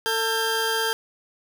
20% pulse tone pair together, 447.6 / 1595 Hz, A4 / G6, +30 / +30 cents, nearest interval octave + minor seventh, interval 2200 cents, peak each -20 dBFS, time 0.06-0.93 s, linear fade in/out 0 ms, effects none

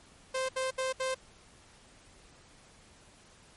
sawtooth tone bursts, 522 Hz, C5, 4 cents flat, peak -26 dBFS, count 4, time 0.34-1.147 s, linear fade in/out 10 ms, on 150 ms, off 69 ms, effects pink hiss -58 dBFS RMS until 3.56 s + MP3 48 kbps

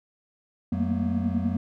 triangle tone cluster, 89.7 / 186 / 221.1 / 231.9 / 241.2 Hz, F2 / F#3 / A3 / A#3 / B3, +47 / +9 / +9 / -9 / -41 cents, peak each -28 dBFS, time 0.72-1.57 s, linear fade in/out 5 ms, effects none

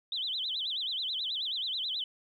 sine tone with vibrato, 3490 Hz, A7, 15 cents flat, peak -31 dBFS, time 0.12-2.04 s, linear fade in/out 2 ms, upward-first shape sine, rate 9.3 Hz, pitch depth 260 cents each way, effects 11-bit

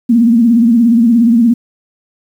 sine tone with vibrato, 232.9 Hz, A#3, 1 cent flat, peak -5 dBFS, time 0.09-1.54 s, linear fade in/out 10 ms, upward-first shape sine, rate 17 Hz, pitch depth 90 cents each way, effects 7-bit

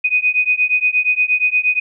sine beating tone pair, 2489 / 2497.5 Hz, D#7 / D#7, 0 / +6 cents, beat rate 8.5 Hz, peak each -16 dBFS, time 0.04-1.8 s, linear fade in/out 10 ms, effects none

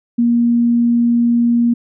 sine tone, 236.6 Hz, A#3, 26 cents sharp, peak -10 dBFS, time 0.18-1.74 s, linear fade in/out 10 ms, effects none

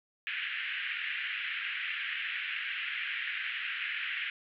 pink band-pass noise, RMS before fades -36 dBFS, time 0.27-4.3 s, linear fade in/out 0 ms, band 1600 to 3000 Hz, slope 48 dB/octave, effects none

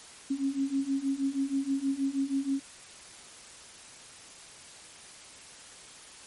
sine beating tone pair, 269.8 / 276.1 Hz, C#4 / C#4, -47 / -7 cents, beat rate 6.3 Hz, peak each -31 / -29 dBFS, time 0.3-2.6 s, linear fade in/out 10 ms, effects white hiss -49 dBFS RMS until 6.26 s + MP3 48 kbps

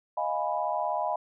sine chord, F half-diminished seventh, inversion third, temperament equal, 622.3 / 698.5 / 830.6 / 987.8 Hz, Eb5 / F5 / Ab5 / Cb6, 0 / 0 / 0 / 0 cents, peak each -32 dBFS, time 0.17-1.16 s, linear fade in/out 5 ms, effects none

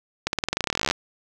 accelerating click train, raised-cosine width 0.2 ms, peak -5 dBFS, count 23, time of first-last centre 0.27-0.911 s, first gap 61 ms, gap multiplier 0.92, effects none

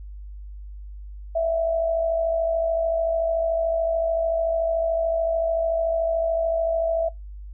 sine tone with amplitude modulation, 659.3 Hz, E5, in tune, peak -17 dBFS, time 1.35-7.09 s, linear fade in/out 10 ms, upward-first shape sine, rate 53.6 Hz, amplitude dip 45%, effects noise-tail reverb RT60 0.2 s tail -24 dB re dry + added 50 Hz sine -35 dBFS peak until 7.53 s

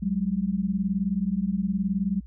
sine beating tone pair, 185 / 204 Hz, F#3 / G#3, 0 / -31 cents, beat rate 19 Hz, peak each -26 dBFS, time 0.02-2.21 s, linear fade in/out 10 ms, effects added 60 Hz sine -41 dBFS peak until 2.26 s

